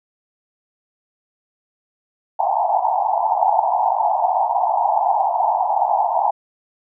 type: band-pass noise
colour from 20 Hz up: white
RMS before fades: -18 dBFS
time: 2.39-6.31 s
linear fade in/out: 10 ms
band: 680 to 930 Hz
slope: 96 dB/octave
effects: none